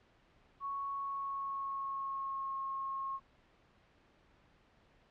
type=tone with pitch glide; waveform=sine; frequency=1108.7 to 1082.8 Hz; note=C#6 to C#6; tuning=0 to -41 cents; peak=-36 dBFS; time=0.6-3.2 s; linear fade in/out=50 ms; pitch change=-41 cents; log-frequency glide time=0.92-2.57 s; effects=pink hiss -67 dBFS RMS until 5.1 s + low-pass 3000 Hz 12 dB/octave